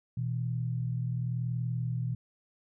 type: tone pair together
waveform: sine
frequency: 121.96 / 162.8 Hz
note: B2 / E3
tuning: -21 / -21 cents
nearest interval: perfect fourth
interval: 500 cents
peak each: -30 / -36 dBFS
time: 0.17-2.15 s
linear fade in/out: 5 ms
effects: none

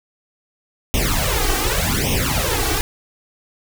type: noise with flanger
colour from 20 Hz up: pink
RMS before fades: -19 dBFS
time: 0.94-2.81 s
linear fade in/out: 0 ms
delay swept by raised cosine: 0.33 to 2.63 ms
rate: 0.86 Hz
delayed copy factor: +1
effects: none

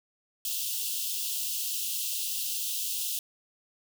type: high-pass noise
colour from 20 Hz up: white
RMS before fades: -32 dBFS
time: 0.45-3.19 s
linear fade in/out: 2 ms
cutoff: 2700 Hz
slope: 96 dB/octave
effects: none

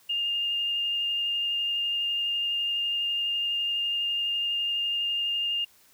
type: tone with vibrato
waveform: sine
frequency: 2817 Hz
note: F7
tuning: 14 cents sharp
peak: -25 dBFS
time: 0.09-5.65 s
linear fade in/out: 10 ms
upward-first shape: sine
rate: 12 Hz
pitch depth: 10 cents each way
effects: white hiss -59 dBFS RMS until 5.93 s

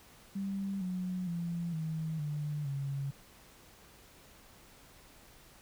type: tone with pitch steps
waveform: sine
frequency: 196 / 182.87 / 170.63 / 159.2 / 148.54 / 138.59 Hz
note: G3 / F#3 / F3 / D#3 / D3 / C#3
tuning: 0 / -20 / -40 / +40 / +20 / 0 cents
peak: -33 dBFS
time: 0.35-3.11 s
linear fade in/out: 10 ms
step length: 460 ms
effects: pink hiss -58 dBFS RMS until 5.61 s

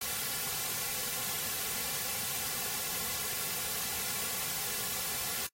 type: noise with comb filter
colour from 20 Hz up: white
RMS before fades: -35 dBFS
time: 0.01-5.47 s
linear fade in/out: 5 ms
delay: 3.2 ms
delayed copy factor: -0.7
effects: noise-tail reverb RT60 0.1 s tail -25 dB re dry + AAC 48 kbps

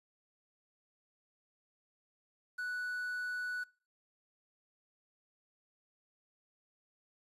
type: tone with quantisation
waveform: triangle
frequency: 1480 Hz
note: F#6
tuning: in tune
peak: -34 dBFS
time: 2.58-3.64 s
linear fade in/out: 10 ms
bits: 10
effects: noise-tail reverb RT60 0.4 s tail -24 dB re dry + resampled to 32000 Hz

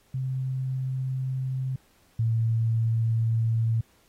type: tone pair in turn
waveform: sine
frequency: 130.81 / 113.57 Hz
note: C3 / A#2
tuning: 0 / -45 cents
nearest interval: major second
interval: 245 cents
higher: first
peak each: -26 / -21 dBFS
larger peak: second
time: 0.14-1.76 / 2.19-3.81 s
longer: neither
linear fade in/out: 5 ms
effects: pink hiss -63 dBFS RMS until 4.08 s + AAC 48 kbps

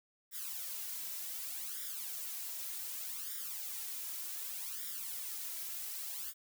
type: noise with flanger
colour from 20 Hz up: blue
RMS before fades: -42 dBFS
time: 0.31-6.34 s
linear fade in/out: 50 ms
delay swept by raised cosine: 0.56 to 3.06 ms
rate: 0.66 Hz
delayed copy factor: +0.8
effects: none

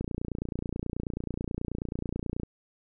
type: click train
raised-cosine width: 3 ms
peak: -19 dBFS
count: 72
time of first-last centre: 0.01-2.433 s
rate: 29.3 Hz
effects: none

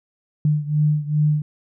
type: beating tone pair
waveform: sine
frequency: 149.7 / 152.2 Hz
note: D3 / D#3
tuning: +33 / -38 cents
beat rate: 2.5 Hz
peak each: -18 / -21 dBFS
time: 0.45-1.42 s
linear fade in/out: 2 ms
effects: none

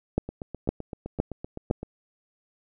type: two click trains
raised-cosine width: 2 ms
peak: -9 / -21 dBFS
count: 4 / 13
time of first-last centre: 0.18-1.711 / 0.29-1.83 s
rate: 1.96 / 7.79 Hz
effects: none

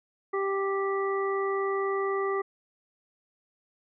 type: harmonic tone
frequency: 392 Hz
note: G4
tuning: in tune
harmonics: 1 / 2 / 3 / 5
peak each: -27 / -38 / -32 / -38 dBFS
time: 0.33-2.42 s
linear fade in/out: 10 ms
effects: none

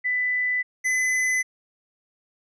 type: tone pair in turn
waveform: sine / square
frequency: 1994 / 2018 Hz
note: B6 / B6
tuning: +16 / +37 cents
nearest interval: unison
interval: 21 cents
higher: second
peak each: -21 dBFS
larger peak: neither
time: 0.04-0.63 / 0.84-1.43 s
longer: neither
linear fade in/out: 20 ms
effects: low-pass 10000 Hz 12 dB/octave

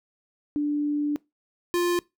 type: tone pair in turn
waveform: sine / square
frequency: 293.7 / 349.9 Hz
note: D4 / F4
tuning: 0 / +3 cents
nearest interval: minor third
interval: 303 cents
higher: second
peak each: -22 dBFS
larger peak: neither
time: 0.56-1.16 / 1.74-1.99 s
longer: first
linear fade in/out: 0 ms
effects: noise-tail reverb RT60 0.2 s tail -22 dB re dry

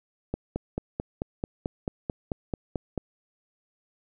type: click train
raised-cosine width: 2 ms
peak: -15 dBFS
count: 13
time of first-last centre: 0.34-2.977 s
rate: 4.55 Hz
effects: none

